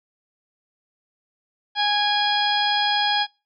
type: harmonic tone with a mistuned harmonic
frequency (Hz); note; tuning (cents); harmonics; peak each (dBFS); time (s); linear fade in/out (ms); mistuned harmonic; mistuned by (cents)
828; G#5; -5; 1 / 2 / 3 / 4 / 5 / 6; -22 / -26 / -33 / -23 / -30 / -29; 1.75-3.27; 50; 3; -38
effects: noise-tail reverb RT60 0.3 s tail -26 dB re dry